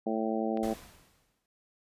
harmonic tone, 111 Hz, A2, 16 cents sharp, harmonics 2 / 3 / 4 / 5 / 6 / 7, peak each -32 / -34 / -35 / -36 / -37 / -37 dBFS, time 0.06-0.74 s, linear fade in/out 10 ms
click, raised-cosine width 0.3 ms, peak -29 dBFS, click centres 0.573 s
pink noise with exponential decay, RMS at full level -42 dBFS, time 0.63-1.46 s, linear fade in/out 1 ms, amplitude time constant 180 ms
effects noise-tail reverb RT60 0.1 s tail -20 dB re dry + resampled to 32000 Hz

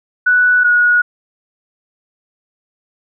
sine tone pair in turn, 1480 / 1453.7 Hz, F#6 / F#6, 0 / -31 cents, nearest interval unison, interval 31 cents, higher first, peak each -8 dBFS, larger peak neither, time 0.26-0.64 / 0.64-1.02 s, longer neither, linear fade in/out 10 ms, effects none

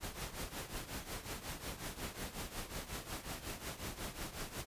pink noise with tremolo, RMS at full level -41 dBFS, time 0-4.66 s, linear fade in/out 50 ms, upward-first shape triangle, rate 5.5 Hz, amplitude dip 80%, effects resampled to 32000 Hz

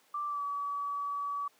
sine tone with pitch glide, 1174.7 to 1141.9 Hz, D6 to D6, 0 to -49 cents, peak -32 dBFS, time 0.14-1.48 s, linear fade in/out 5 ms, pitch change -49 cents, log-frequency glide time 0.27-0.43 s, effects pink hiss -65 dBFS RMS until 1.59 s + high-pass 400 Hz 12 dB/octave

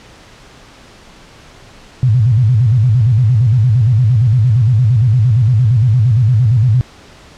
sine tone with vibrato, 116.54 Hz, A#2, in tune, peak -7 dBFS, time 2.03-6.81 s, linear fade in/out 0 ms, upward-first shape square, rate 8.7 Hz, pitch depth 160 cents each way, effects pink hiss -40 dBFS RMS until 7.37 s + low-pass 6000 Hz 12 dB/octave

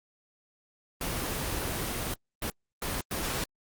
pink noise bursts at uneven times, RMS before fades -32 dBFS, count 4, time 1.01-2.14 / 2.42-2.5 / 2.82-3.01 / 3.11-3.44 s, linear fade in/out 2 ms, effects Opus 24 kbps

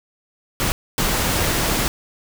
pink noise bursts at uneven times, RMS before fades -20 dBFS, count 2, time 0.6-0.72 / 0.98-1.88 s, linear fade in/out 0 ms, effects none

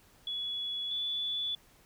sine tone pair in turn, 3390 / 3451 Hz, G#7 / A7, +35 / -34 cents, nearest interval unison, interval 31 cents, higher second, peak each -33 / -31 dBFS, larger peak second, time 0.27-0.91 / 0.91-1.55 s, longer neither, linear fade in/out 2 ms, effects pink hiss -62 dBFS RMS until 1.85 s

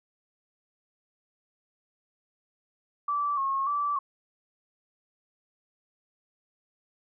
sine tone with vibrato, 1123 Hz, C#6, 22 cents sharp, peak -25 dBFS, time 3.08-3.99 s, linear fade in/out 5 ms, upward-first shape square, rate 1.7 Hz, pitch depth 57 cents each way, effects none

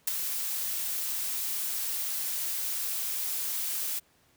blue noise with ADSR envelope, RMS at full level -25 dBFS, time 0.07-4 s, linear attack 7 ms, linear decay 18 ms, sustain -7 dB, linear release 21 ms, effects pink hiss -65 dBFS RMS until 4.36 s + high-pass 60 Hz 12 dB/octave

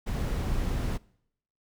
brown noise, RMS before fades -29 dBFS, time 0.06-0.98 s, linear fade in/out 20 ms, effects noise-tail reverb RT60 0.7 s tail -23 dB re dry

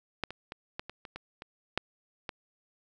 clicks, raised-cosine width 0.3 ms, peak -14 / -24 / -23 / -19 / -25 / -27 / -24 / -26 / -11 / -19 dBFS, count 10, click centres 0.237 / 0.306 / 0.521 / 0.795 / 0.896 / 1.052 / 1.16 / 1.421 / 1.776 / 2.292 s, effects none

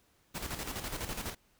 pink noise with tremolo, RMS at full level -37 dBFS, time 0.34-1.35 s, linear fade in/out 20 ms, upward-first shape square, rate 12 Hz, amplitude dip 55%, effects pink hiss -69 dBFS RMS until 1.59 s

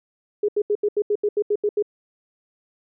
sine tone bursts, 415.3 Hz, G#4, in tune, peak -17 dBFS, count 11, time 0.43-1.825 s, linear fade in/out 5 ms, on 55 ms, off 79 ms, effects none

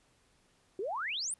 sine exponential sweep, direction up, 353.9 to 9860 Hz, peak -33 dBFS, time 0.79-1.34 s, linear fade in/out 2 ms, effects pink hiss -69 dBFS RMS until 1.39 s + resampled to 24000 Hz

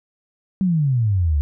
sine exponential sweep, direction down, 196 to 68.9 Hz, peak -15 dBFS, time 0.61-1.41 s, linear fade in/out 0 ms, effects none

